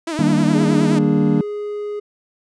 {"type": "tone with vibrato", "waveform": "sawtooth", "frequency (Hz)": 316.8, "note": "D#4", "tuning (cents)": 31, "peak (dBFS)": -18, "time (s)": [0.07, 0.99], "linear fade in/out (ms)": 5, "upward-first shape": "triangle", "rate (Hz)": 9.6, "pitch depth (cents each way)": 130}
{"type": "chord", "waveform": "triangle", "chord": "Eb major seventh", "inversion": "none", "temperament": "equal", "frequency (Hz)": [155.56, 196, 233.1, 293.7], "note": ["Eb3", "G3", "Bb3", "D4"], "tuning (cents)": [0, 0, 0, 0], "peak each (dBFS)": -17, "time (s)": [0.19, 1.41], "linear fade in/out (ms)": 2}
{"type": "tone", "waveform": "triangle", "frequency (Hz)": 415.3, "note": "G#4", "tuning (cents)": 0, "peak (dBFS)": -21, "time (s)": [0.54, 2], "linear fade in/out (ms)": 10}
{"effects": ["resampled to 22050 Hz"]}